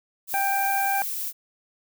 violet noise, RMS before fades -30 dBFS, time 0.27-1.33 s, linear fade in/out 50 ms
harmonic tone, 789 Hz, G5, 11 cents sharp, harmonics 1 / 2 / 3, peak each -23 / -29 / -33 dBFS, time 0.34-1.02 s, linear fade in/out 0 ms
effects none

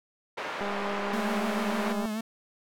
pink band-pass noise, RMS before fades -35 dBFS, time 0.37-1.93 s, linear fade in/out 10 ms, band 550 to 2200 Hz, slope 12 dB/octave
click train, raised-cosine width 1 ms, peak -22 dBFS, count 293, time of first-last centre 0.61-2.056 s, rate 202 Hz
45% pulse tone with vibrato, 218.4 Hz, A3, 13 cents flat, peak -30 dBFS, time 1.13-2.21 s, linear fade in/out 5 ms, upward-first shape triangle, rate 6.8 Hz, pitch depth 70 cents each way
effects none

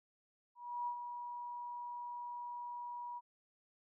sine tone with ADSR envelope, 965 Hz, B5, 40 cents flat, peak -35 dBFS, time 0.55-3.21 s, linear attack 320 ms, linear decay 81 ms, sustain -7 dB, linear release 37 ms, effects none

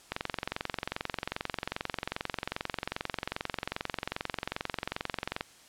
click train, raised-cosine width 0.3 ms, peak -15 dBFS, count 120, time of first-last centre 0.12-5.409 s, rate 22.5 Hz, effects white hiss -56 dBFS RMS until 5.68 s + low-pass 9000 Hz 12 dB/octave

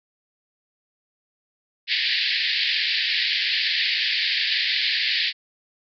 white band-pass noise, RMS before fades -23 dBFS, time 1.87-5.33 s, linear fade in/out 50 ms, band 1700 to 4800 Hz, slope 96 dB/octave, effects none

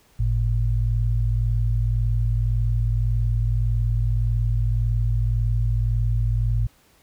sine tone pair together, 51.01 / 112.8 Hz, G#1 / A2, -30 / +44 cents, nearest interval octave + major second, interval 1374 cents, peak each -21 dBFS, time 0.19-6.67 s, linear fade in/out 10 ms, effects pink hiss -58 dBFS RMS until 7.02 s

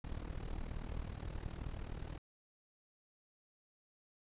brown noise with amplitude modulation, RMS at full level -40 dBFS, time 0.04-2.18 s, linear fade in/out 2 ms, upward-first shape sine, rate 38.9 Hz, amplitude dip 80%, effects resampled to 8000 Hz

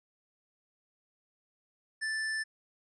square tone, 1760 Hz, A6, in tune, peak -32 dBFS, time 2.01-2.44 s, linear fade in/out 20 ms, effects resampled to 22050 Hz

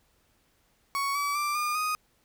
35% pulse tone with pitch steps, 1114 / 1145.3 / 1177.5 / 1210.6 / 1244.7 Hz, C#6 / D6 / D6 / D#6 / D#6, +8 / -44 / +4 / -48 / 0 cents, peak -25 dBFS, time 0.95-1.95 s, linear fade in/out 0 ms, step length 200 ms, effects pink hiss -68 dBFS RMS until 2.24 s

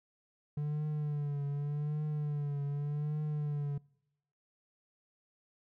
triangle tone with vibrato, 146.83 Hz, D3, in tune, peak -30 dBFS, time 0.57-3.78 s, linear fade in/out 5 ms, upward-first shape triangle, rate 0.85 Hz, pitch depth 64 cents each way, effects noise-tail reverb RT60 0.9 s tail -25 dB re dry

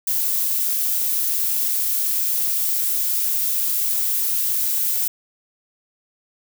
violet noise, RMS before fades -21 dBFS, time 0.07-5.08 s, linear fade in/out 5 ms, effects none

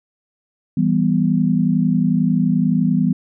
sine chord, E minor, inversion none, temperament equal, 164.81 / 196 / 246.9 Hz, E3 / G3 / B3, 0 / 0 / 0 cents, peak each -18 dBFS, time 0.77-3.13 s, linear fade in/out 5 ms, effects none

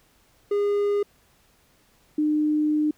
triangle / sine tone pair in turn, 408.2 / 302.8 Hz, G#4 / D#4, -30 / -47 cents, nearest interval perfect fourth, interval 517 cents, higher first, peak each -18 / -19 dBFS, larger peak first, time 0.51-1.03 / 2.18-2.91 s, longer second, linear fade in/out 5 ms, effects pink hiss -61 dBFS RMS until 2.97 s

